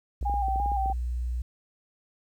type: tone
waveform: sine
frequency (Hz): 60.7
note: B1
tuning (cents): -29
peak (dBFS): -27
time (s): 0.21-1.42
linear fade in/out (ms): 5
type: clicks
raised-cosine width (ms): 2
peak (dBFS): -28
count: 10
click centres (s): 0.228 / 0.297 / 0.34 / 0.484 / 0.559 / 0.6 / 0.66 / 0.718 / 0.859 / 0.9
type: tone with vibrato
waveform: sine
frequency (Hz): 793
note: G5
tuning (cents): +20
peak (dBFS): -26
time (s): 0.25-0.93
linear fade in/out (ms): 10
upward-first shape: square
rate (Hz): 2.9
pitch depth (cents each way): 39
effects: 10-bit